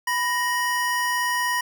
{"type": "tone pair together", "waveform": "square", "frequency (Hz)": [987.8, 1870.7], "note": ["B5", "A#6"], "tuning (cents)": [0, 6], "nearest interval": "major seventh", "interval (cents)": 1106, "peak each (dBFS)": -25, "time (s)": [0.07, 1.61], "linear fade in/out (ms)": 5, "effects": []}